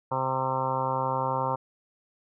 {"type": "harmonic tone with a mistuned harmonic", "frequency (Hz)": 131.4, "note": "C3", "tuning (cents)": 8, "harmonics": [1, 2, 3, 4, 5, 6, 7, 8, 9, 10], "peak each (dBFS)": [-34, -40, -40, -32, -41, -35, -29, -33, -37, -40], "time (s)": [0.11, 1.56], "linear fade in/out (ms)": 10, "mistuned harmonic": 10, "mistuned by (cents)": 27, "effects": []}